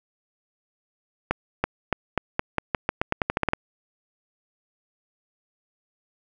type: accelerating click train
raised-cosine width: 0.5 ms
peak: -6 dBFS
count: 16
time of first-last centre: 1.31-3.534 s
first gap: 330 ms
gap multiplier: 0.87
effects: none